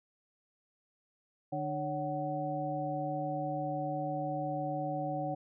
harmonic tone with a mistuned harmonic, 149.8 Hz, D3, 35 cents sharp, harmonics 1 / 2 / 4 / 5, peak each -39 / -39 / -38 / -36 dBFS, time 1.52-5.35 s, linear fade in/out 10 ms, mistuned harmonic 4, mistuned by -120 cents, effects none

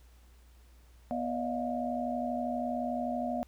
sine tone cluster, 244.8 / 584 / 637 / 709 Hz, B3 / D5 / D#5 / F5, -15 / -10 / +41 / +26 cents, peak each -34 / -40 / -38 / -35 dBFS, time 1.11-3.43 s, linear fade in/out 0 ms, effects added 60 Hz sine -55 dBFS peak until 3.47 s + pink hiss -66 dBFS RMS until 3.47 s

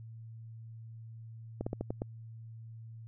slowing click train, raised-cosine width 2 ms, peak -21 dBFS, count 6, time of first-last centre 1.61-2.019 s, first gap 55 ms, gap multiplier 1.2, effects added 113 Hz sine -45 dBFS peak until 3.07 s

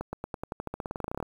accelerating click train, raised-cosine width 1 ms, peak -19 dBFS, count 21, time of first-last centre 0.01-1.227 s, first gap 120 ms, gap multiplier 0.92, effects 8-bit

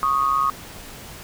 sine tone pair together, 1106 / 1241.4 Hz, C#6 / D#6, -4 / -4 cents, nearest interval major second, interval 200 cents, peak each -20 dBFS, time 0.03-0.5 s, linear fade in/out 0 ms, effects pink hiss -39 dBFS RMS until 1.23 s

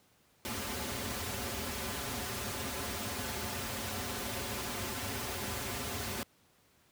pink noise with comb filter, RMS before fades -37 dBFS, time 0.45-6.23 s, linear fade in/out 0 ms, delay 6.3 ms, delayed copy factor -0.85, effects pink hiss -67 dBFS RMS until 6.91 s + high-pass 80 Hz 12 dB/octave

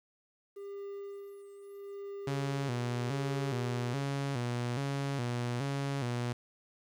triangle tone with tremolo, 400 Hz, G4, 35 cents sharp, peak -37 dBFS, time 0.56-4.03 s, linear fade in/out 10 ms, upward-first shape sine, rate 0.78 Hz, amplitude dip 65%
sawtooth tone with vibrato, 129.9 Hz, C3, 12 cents flat, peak -28 dBFS, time 2.27-6.33 s, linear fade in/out 5 ms, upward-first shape square, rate 1.2 Hz, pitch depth 120 cents each way
effects low-pass 8000 Hz 12 dB/octave + 11-bit

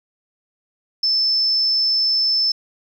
sine tone, 5274 Hz, E8, in tune, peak -15 dBFS, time 1.03-2.52 s, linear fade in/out 5 ms, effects 8-bit

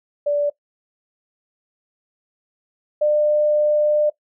sine tone pair in turn, 582 / 599.4 Hz, D5 / D5, -16 / +35 cents, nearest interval minor second, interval 51 cents, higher second, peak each -16 / -14 dBFS, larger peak second, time 0.26-0.5 / 3.01-4.1 s, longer second, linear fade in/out 10 ms, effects noise-tail reverb RT60 0.1 s tail -19 dB re dry

